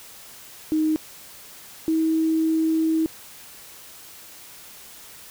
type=tone pair in turn; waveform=sine; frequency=311.9 / 320.3 Hz; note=D#4 / E4; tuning=+4 / -50 cents; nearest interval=unison; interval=46 cents; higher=second; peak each=-18 dBFS; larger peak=neither; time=0.72-0.96 / 1.88-3.06 s; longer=second; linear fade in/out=0 ms; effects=white hiss -44 dBFS RMS until 5.3 s